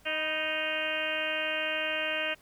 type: harmonic tone with a mistuned harmonic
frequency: 311.1 Hz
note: D#4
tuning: in tune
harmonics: 1 / 2 / 3 / 4 / 5 / 6 / 7 / 8 / 9 / 10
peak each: -45 / -35 / -46 / -43 / -36 / -38 / -40 / -35 / -35 / -41 dBFS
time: 0.05-2.35 s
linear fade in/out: 20 ms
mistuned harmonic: 3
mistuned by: +58 cents
effects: pink hiss -61 dBFS RMS until 2.41 s